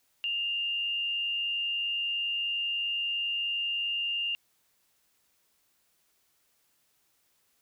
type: tone with frequency modulation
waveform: sine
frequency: 2805 Hz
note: F7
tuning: 7 cents sharp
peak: -28 dBFS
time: 0.24-4.35 s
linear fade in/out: 0 ms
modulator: 107 Hz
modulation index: 0.4
effects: white hiss -71 dBFS RMS until 7.61 s